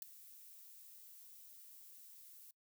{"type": "noise with ADSR envelope", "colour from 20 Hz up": "violet", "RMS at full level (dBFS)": -40, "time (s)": [0.02, 2.51], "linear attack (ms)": 3, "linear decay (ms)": 8, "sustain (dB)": -18, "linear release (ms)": 3, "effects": ["noise-tail reverb RT60 0.1 s tail -22 dB re dry"]}